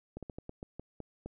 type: slowing click train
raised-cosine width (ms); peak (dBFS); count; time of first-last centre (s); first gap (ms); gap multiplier
2; -28; 9; 0.17-1.26; 57; 1.24
effects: none